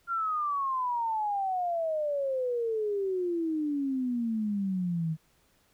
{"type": "exponential sweep", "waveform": "sine", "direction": "down", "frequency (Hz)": [1396.9, 155.8], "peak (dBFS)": -27, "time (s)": [0.07, 5.17], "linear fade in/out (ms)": 50, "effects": ["pink hiss -67 dBFS RMS until 5.73 s"]}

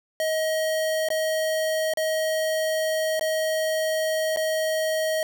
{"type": "tone with dropouts", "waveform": "square", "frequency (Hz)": 632, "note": "D#5", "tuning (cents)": 27, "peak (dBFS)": -23, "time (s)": [0.2, 5.23], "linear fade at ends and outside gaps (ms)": 1, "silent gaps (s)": [[1.087, 1.103], [1.937, 1.972], [3.195, 3.21], [4.362, 4.371]], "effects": []}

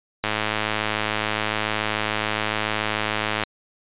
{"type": "click train", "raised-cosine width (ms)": 0.3, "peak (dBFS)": -6, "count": 343, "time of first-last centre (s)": [0.24, 3.436], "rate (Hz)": 107, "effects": ["resampled to 8000 Hz"]}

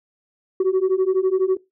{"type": "beating tone pair", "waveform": "sine", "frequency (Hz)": [370, 382], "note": ["F#4", "G4"], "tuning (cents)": [0, -45], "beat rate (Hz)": 12, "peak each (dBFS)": -17, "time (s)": [0.6, 1.57], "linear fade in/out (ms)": 5, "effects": ["noise-tail reverb RT60 0.2 s tail -20 dB re dry", "tanh soft clip ceiling -13 dBFS"]}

